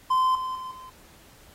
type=tone with level steps; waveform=triangle; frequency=1032 Hz; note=C6; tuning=24 cents flat; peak=-17 / -26 / -31 / -39 dBFS; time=0.1-0.9 s; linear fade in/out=10 ms; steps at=0.35 / 0.55 / 0.71 s; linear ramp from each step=2 ms; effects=pink hiss -54 dBFS RMS until 1.54 s + AAC 48 kbps

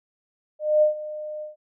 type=tone with ADSR envelope; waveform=sine; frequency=608 Hz; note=D#5; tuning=40 cents flat; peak=-13 dBFS; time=0.59-1.56 s; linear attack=230 ms; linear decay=120 ms; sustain=-17 dB; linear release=140 ms; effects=none

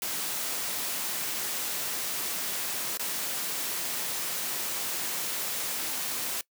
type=noise with dropouts; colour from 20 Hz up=white; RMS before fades=-32 dBFS; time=0.02-6.41 s; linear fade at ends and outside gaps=1 ms; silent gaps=2.973-2.995 s; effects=noise-tail reverb RT60 0.1 s tail -22 dB re dry + high-pass 150 Hz 12 dB/octave

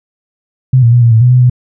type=tone with pitch steps; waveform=sine; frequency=129.1 / 117 / 121.5 / 117.2 / 111.6 / 123.9 / 125.9 / 124.2 Hz; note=C3 / A#2 / B2 / A#2 / A2 / B2 / B2 / B2; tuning=-23 / +7 / -28 / +10 / +25 / +6 / +34 / +10 cents; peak=-3 dBFS; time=0.73-1.498 s; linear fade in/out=5 ms; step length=96 ms; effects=none

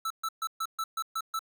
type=tone bursts; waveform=square; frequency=1318.5 Hz; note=E6; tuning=in tune; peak=-30 dBFS; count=8; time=0.05-1.392 s; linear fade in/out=5 ms; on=54 ms; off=130 ms; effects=none

